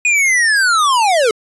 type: linear sweep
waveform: square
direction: down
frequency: 2489 to 415.3 Hz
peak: -11 dBFS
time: 0.05-1.31 s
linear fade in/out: 2 ms
effects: resampled to 24000 Hz